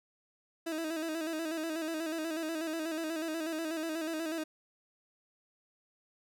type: tone with vibrato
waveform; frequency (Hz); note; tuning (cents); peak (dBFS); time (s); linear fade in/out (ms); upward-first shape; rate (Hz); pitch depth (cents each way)
30% pulse; 321.1; E4; -45; -31; 0.66-4.44; 10; square; 8.2; 52
effects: none